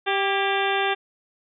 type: harmonic tone with a mistuned harmonic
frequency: 392.5 Hz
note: G4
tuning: 2 cents sharp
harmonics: 1 / 2 / 3 / 4 / 5 / 6 / 7 / 8 / 9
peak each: -26 / -25 / -31 / -28 / -32 / -32 / -32 / -35 / -32 dBFS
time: 0.06-0.95 s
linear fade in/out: 20 ms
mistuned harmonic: 4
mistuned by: +52 cents
effects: none